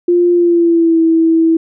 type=tone with pitch glide; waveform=sine; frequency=350 to 326.6 Hz; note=F4 to E4; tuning=+4 to -16 cents; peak=-7 dBFS; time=0.08-1.57 s; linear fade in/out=5 ms; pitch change=-120 cents; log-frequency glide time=0.33-1 s; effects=none